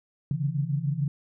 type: tone cluster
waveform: sine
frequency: 137.2 / 144.1 / 164.9 Hz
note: C#3 / D3 / E3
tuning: -17 / -33 / +1 cents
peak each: -28 / -29 / -31 dBFS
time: 0.31-1.08 s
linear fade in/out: 2 ms
effects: none